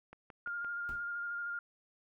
click train, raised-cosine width 0.5 ms, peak -35 dBFS, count 4, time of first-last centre 0.13-0.646 s, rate 5.81 Hz
sine tone with vibrato, 1409 Hz, F6, 15 cents sharp, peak -36 dBFS, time 0.46-1.59 s, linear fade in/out 2 ms, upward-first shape square, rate 13 Hz, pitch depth 12 cents each way
brown noise with exponential decay, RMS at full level -42 dBFS, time 0.89-1.09 s, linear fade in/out 0 ms, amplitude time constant 42 ms
effects none

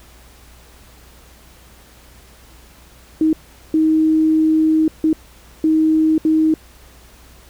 sine tone bursts at uneven times, 315.1 Hz, D#4, 22 cents sharp, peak -11 dBFS, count 5, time 3.21-3.33 / 3.74-4.88 / 5.04-5.13 / 5.64-6.18 / 6.25-6.54 s, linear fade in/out 2 ms, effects added 60 Hz sine -46 dBFS peak until 7.49 s + pink hiss -47 dBFS RMS until 7.49 s

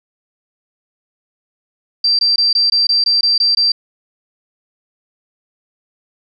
sine tone bursts, 4699 Hz, D8, in tune, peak -10 dBFS, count 10, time 2.04-3.72 s, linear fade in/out 5 ms, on 150 ms, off 20 ms, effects none

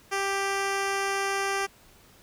10% pulse tone with low-pass filter, 393.3 Hz, G4, 6 cents sharp, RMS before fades -28 dBFS, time 0.11-1.67 s, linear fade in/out 20 ms, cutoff 10000 Hz, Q 0.79, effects pink hiss -56 dBFS RMS until 2.22 s

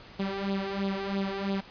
sawtooth tone with flanger, 196 Hz, G3, in tune, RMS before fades -31 dBFS, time 0.19-1.61 s, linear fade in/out 10 ms, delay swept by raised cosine 0.24 to 2.54 ms, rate 3 Hz, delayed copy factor +0.7, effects pink hiss -49 dBFS RMS until 1.7 s + resampled to 11025 Hz

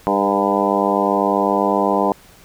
harmonic tone with a mistuned harmonic, 100.1 Hz, G2, 37 cents sharp, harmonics 2 / 3 / 4 / 5 / 6 / 7 / 8 / 9 / 10, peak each -23 / -23 / -23 / -23 / -23 / -23 / -23 / -23 / -23 dBFS, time 0.07-2.12 s, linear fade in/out 0 ms, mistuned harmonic 5, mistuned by -27 cents, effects pink hiss -47 dBFS RMS until 2.44 s

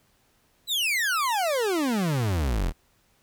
40% pulse exponential sweep, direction down, 4054 to 37.09 Hz, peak -22 dBFS, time 0.67-2.73 s, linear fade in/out 50 ms, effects pink hiss -65 dBFS RMS until 3.22 s

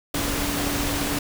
sine tone in noise, 286.6 Hz, D4, 42 cents flat, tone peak -29 dBFS, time 0.14-1.19 s, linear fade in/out 5 ms, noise pink, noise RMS -26 dBFS, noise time 0.14-1.19 s, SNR -6 dB, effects none

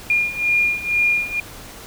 sine beating tone pair, 2417 / 2419.1 Hz, D7 / D#7, +49 / -49 cents, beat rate 2.1 Hz, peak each -21 / -18 dBFS, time 0.1-1.4 s, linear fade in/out 2 ms, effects pink hiss -38 dBFS RMS until 1.86 s

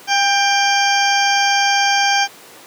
harmonic tone with a mistuned harmonic, 791 Hz, G5, 15 cents sharp, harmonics 1 / 2 / 3 / 4 / 6 / 7 / 8, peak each -16 / -19 / -21 / -22 / -24 / -24 / -25 dBFS, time 0.07-2.28 s, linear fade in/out 50 ms, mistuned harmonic 1, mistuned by +25 cents, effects pink hiss -40 dBFS RMS until 2.66 s + high-pass 300 Hz 12 dB/octave

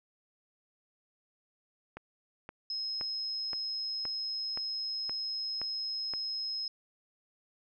click train, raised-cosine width 0.5 ms, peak -27 dBFS, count 9, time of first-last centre 1.97-6.137 s, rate 1.92 Hz
sine tone, 5140 Hz, E8, 45 cents flat, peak -33 dBFS, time 2.7-6.68 s, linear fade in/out 2 ms
effects none

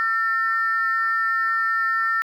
sine tone pair together, 1349 / 1802.6 Hz, E6 / A6, +40 / +41 cents, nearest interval perfect fourth, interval 501 cents, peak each -21 dBFS, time 0-2.22 s, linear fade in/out 0 ms, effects tanh soft clip ceiling -12 dBFS + 9-bit

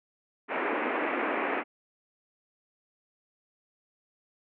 pink band-pass noise, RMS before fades -30 dBFS, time 0.48-1.64 s, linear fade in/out 50 ms, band 250 to 2500 Hz, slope 48 dB/octave, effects none

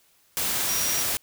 sine tone in noise, 5720 Hz, F8, 41 cents sharp, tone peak -28 dBFS, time 0.69-1.02 s, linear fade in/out 0 ms, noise white, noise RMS -26 dBFS, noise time 0.37-1.17 s, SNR -5 dB, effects white hiss -62 dBFS RMS until 1.22 s

